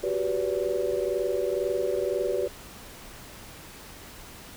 sine chord, G major seventh, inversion third, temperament equal with one note detuned, 370 / 392 / 493.9 / 574.6 Hz, F#4 / G4 / B4 / D5, 0 / 0 / 0 / -38 cents, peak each -30 dBFS, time 0.03-2.48 s, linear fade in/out 10 ms, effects pink hiss -45 dBFS RMS until 4.56 s

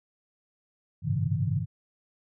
sine tone cluster, 97.5 / 107.1 / 131 / 143.7 / 163.4 Hz, G2 / A2 / C3 / D3 / E3, -9 / -46 / +2 / -37 / -15 cents, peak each -31 dBFS, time 1.02-1.66 s, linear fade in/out 50 ms, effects none

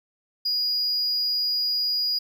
triangle tone, 4889 Hz, D#8, 31 cents flat, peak -20 dBFS, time 0.45-2.19 s, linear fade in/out 10 ms, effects tanh soft clip ceiling -16 dBFS + 10-bit

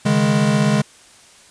square chord, C# suspended second, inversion none, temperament equal with one note detuned, 139.64 / 155.56 / 207.7 Hz, C#3 / D#3 / G#3, +13 / 0 / 0 cents, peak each -20 / -21 / -17 dBFS, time 0.05-0.82 s, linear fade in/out 10 ms, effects white hiss -47 dBFS RMS until 1.5 s + resampled to 22050 Hz

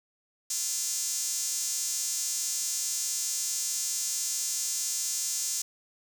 sawtooth tone with high-pass filter, 344.6 Hz, F4, 23 cents flat, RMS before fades -31 dBFS, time 0.5-5.62 s, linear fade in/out 5 ms, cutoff 6600 Hz, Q 2.8, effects none

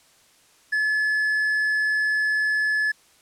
triangle tone, 1718 Hz, A6, 42 cents flat, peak -18 dBFS, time 0.72-2.92 s, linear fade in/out 10 ms, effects white hiss -57 dBFS RMS until 3.21 s + low-pass 10000 Hz 12 dB/octave

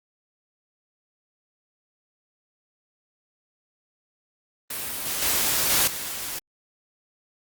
white noise with level steps, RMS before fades -31 / -28 / -23 / -20 / -32 dBFS, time 4.7-6.39 s, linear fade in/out 5 ms, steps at 5.05 / 5.22 / 5.7 / 5.87 s, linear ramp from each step 5 ms, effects Opus 32 kbps

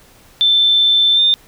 sine tone with pitch glide, 3542 to 3600 Hz, A7 to A7, +11 to +39 cents, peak -9 dBFS, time 0.41-1.34 s, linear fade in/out 0 ms, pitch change +28 cents, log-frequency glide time 1.14-1.2 s, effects pink hiss -47 dBFS RMS until 1.47 s

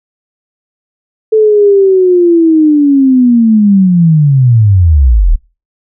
sine linear sweep, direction down, 440.6 to 34.65 Hz, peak -3 dBFS, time 1.32-5.36 s, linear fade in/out 10 ms, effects noise-tail reverb RT60 0.3 s tail -22 dB re dry

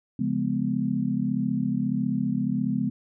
sine chord, C# dominant seventh, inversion none, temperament just, 138.59 / 173.24 / 207.9 / 249.5 Hz, C#3 / E#3 / G#3 / B3, 0 / -14 / +2 / +18 cents, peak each -31 / -31 / -27 / -27 dBFS, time 0.19-2.9 s, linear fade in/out 5 ms, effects none

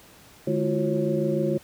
sine tone cluster, 150.6 / 211.8 / 338.8 / 365.4 / 545 Hz, D3 / G#3 / E4 / F#4 / C#5, +44 / +34 / +48 / -22 / -29 cents, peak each -28 dBFS, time 0.47-1.58 s, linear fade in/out 5 ms, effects pink hiss -51 dBFS RMS until 1.63 s + high-pass 60 Hz 12 dB/octave

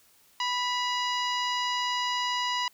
harmonic tone with a mistuned harmonic, 987.8 Hz, B5, in tune, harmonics 1 / 2 / 3 / 4 / 5 / 6 / 7, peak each -29 / -34 / -33 / -37 / -37 / -45 / -46 dBFS, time 0.4-2.68 s, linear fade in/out 2 ms, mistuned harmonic 3, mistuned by -43 cents, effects white hiss -61 dBFS RMS until 2.73 s

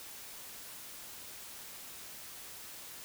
silence, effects white hiss -48 dBFS RMS until 3.04 s

